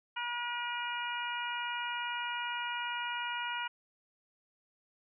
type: harmonic tone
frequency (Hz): 480.2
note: B4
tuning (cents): -49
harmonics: 2 / 3 / 4 / 5 / 6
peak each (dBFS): -38 / -39 / -45 / -42 / -41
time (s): 0.16-3.68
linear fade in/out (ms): 10
effects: none